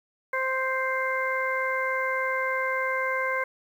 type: harmonic tone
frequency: 523.3 Hz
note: C5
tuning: in tune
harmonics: 1 / 2 / 3 / 4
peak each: -30 / -30 / -30 / -30 dBFS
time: 0.33-3.44 s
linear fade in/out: 5 ms
effects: 9-bit